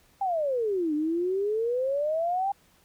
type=exponential two-way sweep; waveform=sine; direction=down then up; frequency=807 to 295.1 to 807 Hz; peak=-24 dBFS; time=0.21-2.52 s; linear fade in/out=5 ms; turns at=0.94 s; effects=pink hiss -62 dBFS RMS until 2.84 s

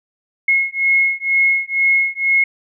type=beating tone pair; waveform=sine; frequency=2167 / 2169.1 Hz; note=C#7 / C#7; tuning=-40 / -38 cents; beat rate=2.1 Hz; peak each=-16 dBFS; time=0.48-2.44 s; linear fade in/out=5 ms; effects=none

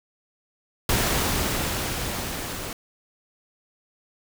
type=noise with level ramp; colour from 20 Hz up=pink; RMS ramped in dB=-22 to -33 dBFS; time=0.89-2.73 s; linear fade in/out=2 ms; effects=none

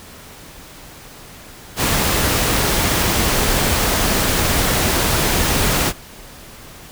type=noise; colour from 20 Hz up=pink; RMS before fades=-17 dBFS; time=1.76-5.93 s; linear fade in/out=50 ms; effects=pink hiss -39 dBFS RMS until 6.91 s

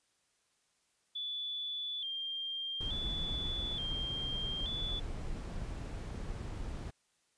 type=tone with vibrato; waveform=sine; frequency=3322 Hz; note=G#7; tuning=in tune; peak=-36 dBFS; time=1.15-5 s; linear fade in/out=10 ms; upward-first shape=square; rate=0.57 Hz; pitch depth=70 cents each way
type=noise; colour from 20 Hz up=brown; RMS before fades=-40 dBFS; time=2.8-6.91 s; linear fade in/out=10 ms
effects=white hiss -75 dBFS RMS until 7.37 s + resampled to 22050 Hz

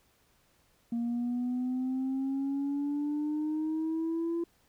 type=exponential sweep; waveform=sine; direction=up; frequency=233.1 to 340 Hz; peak=-27 dBFS; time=0.92-4.44 s; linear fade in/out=5 ms; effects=tanh soft clip ceiling -27 dBFS + pink hiss -68 dBFS RMS until 4.68 s

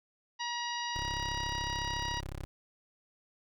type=harmonic tone; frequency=955 Hz; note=A#5; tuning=42 cents sharp; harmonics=1 / 2 / 3 / 4 / 5 / 6; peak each=-37 / -40 / -42 / -43 / -44 / -45 dBFS; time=0.39-2.21 s; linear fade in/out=20 ms
type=tone; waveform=15% pulse; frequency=33.89 Hz; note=C#1; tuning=38 cents flat; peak=-32 dBFS; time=0.96-2.45 s; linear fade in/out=0 ms
effects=none

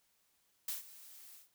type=noise with ADSR envelope; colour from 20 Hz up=blue; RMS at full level=-37 dBFS; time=0.68-1.49 s; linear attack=3 ms; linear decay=140 ms; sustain=-18 dB; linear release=140 ms; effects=white hiss -75 dBFS RMS until 1.54 s

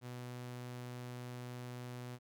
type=tone; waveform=sawtooth; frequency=123.47 Hz; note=B2; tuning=in tune; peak=-40 dBFS; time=0.01-2.19 s; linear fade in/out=50 ms; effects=none

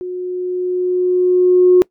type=tone with level ramp; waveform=sine; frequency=362.8 Hz; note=F#4; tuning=34 cents flat; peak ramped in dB=-22 to -4 dBFS; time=0.01-1.82 s; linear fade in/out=0 ms; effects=noise-tail reverb RT60 0.1 s tail -23 dB re dry + tanh soft clip ceiling 0 dBFS

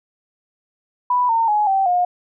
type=tone with pitch steps; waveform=sine; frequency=987.8 / 911.1 / 840.3 / 775 / 714.8 Hz; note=B5 / A#5 / G#5 / G5 / F5; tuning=0 / -40 / +20 / -20 / +40 cents; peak=-14 dBFS; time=1.1-2.05 s; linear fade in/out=5 ms; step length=190 ms; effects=none

